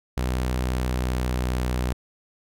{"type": "tone with pitch glide", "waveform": "sawtooth", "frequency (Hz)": [62.8, 62.26], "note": ["B1", "B1"], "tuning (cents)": [30, 15], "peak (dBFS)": -19, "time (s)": [0.17, 1.93], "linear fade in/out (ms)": 5, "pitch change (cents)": -15, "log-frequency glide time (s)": [0.64, 1.53], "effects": []}